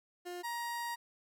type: tone pair in turn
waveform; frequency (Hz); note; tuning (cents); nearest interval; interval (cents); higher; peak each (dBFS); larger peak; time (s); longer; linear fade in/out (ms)
30% pulse; 354.7 / 944.6; F4 / A#5; +27 / +23; octave + perfect fourth; 1696; second; -38 / -34; second; 0.25-0.43 / 0.43-0.96; second; 20
effects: none